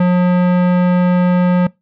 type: tone with tanh clipping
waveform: sine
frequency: 179.3 Hz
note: F3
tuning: 46 cents sharp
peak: -11 dBFS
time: 0-1.67 s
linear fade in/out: 5 ms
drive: 18 dB
effects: noise-tail reverb RT60 0.2 s tail -23 dB re dry